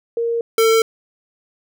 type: tone pair in turn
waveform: sine / square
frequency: 465.5 / 448.9 Hz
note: A#4 / A4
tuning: -2 / +35 cents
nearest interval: minor second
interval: 63 cents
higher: first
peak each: -17 / -12 dBFS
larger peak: second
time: 0.17-0.41 / 0.58-0.82 s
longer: neither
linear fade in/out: 2 ms
effects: none